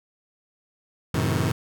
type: chord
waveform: sawtooth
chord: F# diminished seventh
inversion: none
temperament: just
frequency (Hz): 92.5 / 111 / 133.2 / 159.84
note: F#2 / A2 / C3 / Eb3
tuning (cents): 0 / +16 / +31 / +47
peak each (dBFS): -23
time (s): 1.14-1.52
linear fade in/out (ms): 5
effects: none